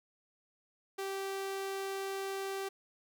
sawtooth tone, 389.4 Hz, G4, 12 cents flat, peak -32 dBFS, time 0.98-2.69 s, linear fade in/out 10 ms, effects none

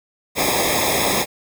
pink noise with comb filter, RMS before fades -19 dBFS, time 0.35-1.26 s, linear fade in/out 50 ms, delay 0.68 ms, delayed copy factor -0.95, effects none

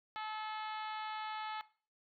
harmonic tone, 432 Hz, A4, 32 cents flat, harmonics 2 / 3 / 4 / 5 / 6 / 7 / 8 / 9 / 10, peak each -42 / -45 / -49 / -51 / -56 / -54 / -55 / -58 / -60 dBFS, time 0.16-1.61 s, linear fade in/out 0 ms, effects noise-tail reverb RT60 0.4 s tail -17 dB re dry

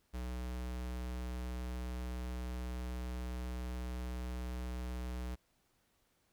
square tone, 61.74 Hz, B1, in tune, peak -39 dBFS, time 0.13-5.36 s, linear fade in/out 20 ms, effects pink hiss -75 dBFS RMS until 6.32 s

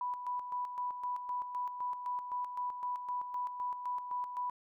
sine tone with tremolo, 987.8 Hz, B5, in tune, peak -33 dBFS, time 0.01-4.5 s, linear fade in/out 2 ms, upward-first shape square, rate 3.9 Hz, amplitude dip 55%, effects none

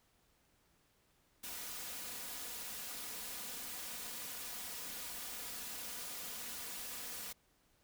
white noise with comb filter, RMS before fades -45 dBFS, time 1.43-7.33 s, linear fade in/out 10 ms, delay 4.1 ms, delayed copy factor +0.55, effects pink hiss -73 dBFS RMS until 7.83 s

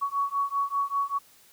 sine beating tone pair, 1118 / 1123.1 Hz, C#6 / C#6, +14 / +22 cents, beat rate 5.1 Hz, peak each -28 dBFS, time 0.01-1.19 s, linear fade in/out 20 ms, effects white hiss -57 dBFS RMS until 1.52 s

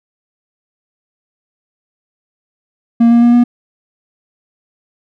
triangle tone with pitch steps, 233.1 / 235.8 / 238.5 / 241.3 Hz, A#3 / A#3 / A#3 / B3, 0 / +20 / +40 / -40 cents, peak -3 dBFS, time 3-3.44 s, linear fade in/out 10 ms, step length 110 ms, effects none

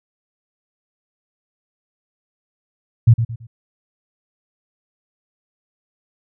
sine tone with echo, 115.4 Hz, A#2, 17 cents flat, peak -5 dBFS, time 3.07-3.14 s, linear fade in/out 10 ms, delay 110 ms, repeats 3, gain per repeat -10 dB, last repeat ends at 3.47 s, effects none

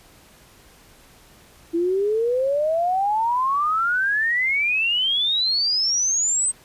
sine exponential sweep, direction up, 329.6 to 8372 Hz, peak -18 dBFS, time 1.73-6.52 s, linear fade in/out 20 ms, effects pink hiss -51 dBFS RMS until 6.64 s + resampled to 32000 Hz

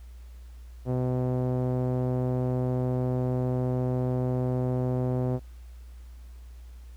sawtooth tone with low-pass filter, 126.5 Hz, B2, 42 cents sharp, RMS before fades -27 dBFS, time 0.85-5.4 s, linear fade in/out 50 ms, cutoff 590 Hz, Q 1.3, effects added 60 Hz sine -42 dBFS peak until 6.96 s + pink hiss -62 dBFS RMS until 6.96 s

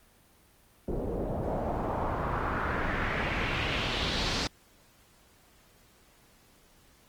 pink noise with low-pass filter sweep, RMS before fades -31 dBFS, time 0.88-4.47 s, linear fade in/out 0 ms, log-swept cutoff 440 to 4900 Hz, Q 2.3, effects pink hiss -61 dBFS RMS until 7.08 s + Opus 32 kbps

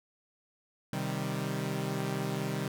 sawtooth chord, C minor, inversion none, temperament equal with one note detuned, 130.81 / 155.03 / 196 Hz, C3 / Eb3 / G3, 0 / -6 / 0 cents, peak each -32 dBFS, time 0.93-2.68 s, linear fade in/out 2 ms, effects none

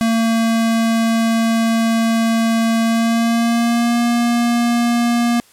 square tone with pitch glide, 227.1 to 237 Hz, A#3 to A#3, -45 to +29 cents, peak -14 dBFS, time 0.01-5.4 s, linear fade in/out 0 ms, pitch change +74 cents, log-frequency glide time 2.83-4 s, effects white hiss -50 dBFS RMS until 5.52 s + low-pass 12000 Hz 12 dB/octave

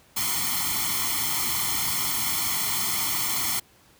white noise with comb filter, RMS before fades -26 dBFS, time 0.16-3.6 s, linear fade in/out 10 ms, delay 0.93 ms, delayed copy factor +1, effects pink hiss -57 dBFS RMS until 3.99 s + high-pass 60 Hz 12 dB/octave

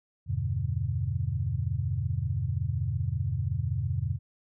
sine chord, E minor seventh, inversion none, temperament equal, 82.41 / 98 / 123.47 / 146.83 Hz, E2 / G2 / B2 / D3, 0 / 0 / 0 / 0 cents, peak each -33 / -31 / -31 / -35 dBFS, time 0.26-4.19 s, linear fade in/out 50 ms, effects none

